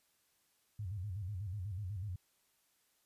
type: tone with vibrato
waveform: sine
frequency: 97.1 Hz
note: G2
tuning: 16 cents flat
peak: -38 dBFS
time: 0.79-2.16 s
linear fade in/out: 5 ms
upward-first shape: square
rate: 8.1 Hz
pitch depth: 140 cents each way
effects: white hiss -75 dBFS RMS until 3.05 s + resampled to 32000 Hz